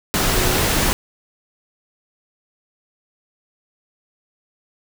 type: tone in noise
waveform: sine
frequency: 369.3 Hz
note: F#4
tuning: 3 cents flat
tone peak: -26 dBFS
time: 0.34-0.56 s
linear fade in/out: 0 ms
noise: pink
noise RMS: -18 dBFS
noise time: 0.14-0.93 s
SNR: -11 dB
effects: none